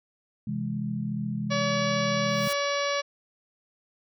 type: chord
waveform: sine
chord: C augmented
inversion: none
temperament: equal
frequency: 130.81 / 164.81 / 207.7 Hz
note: C3 / E3 / G#3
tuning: 0 / 0 / 0 cents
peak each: -33 / -34 / -30 dBFS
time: 0.47-2.48 s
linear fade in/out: 5 ms
type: harmonic tone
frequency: 569 Hz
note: C#5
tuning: 45 cents sharp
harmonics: 1 / 2 / 3 / 4 / 5 / 6 / 7 / 8 / 9 / 10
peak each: -28 / -31 / -35 / -34 / -39 / -39 / -38 / -42 / -42 / -39 dBFS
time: 1.5-3.02 s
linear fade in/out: 20 ms
type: noise with exponential growth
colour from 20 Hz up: white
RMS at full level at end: -34 dBFS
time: 2.21-2.53 s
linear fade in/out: 2 ms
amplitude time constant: 68 ms
effects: none